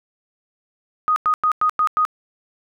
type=tone bursts; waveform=sine; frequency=1244.5 Hz; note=D#6; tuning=in tune; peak=-14 dBFS; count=6; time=1.08-2.051 s; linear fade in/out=0 ms; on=81 ms; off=97 ms; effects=none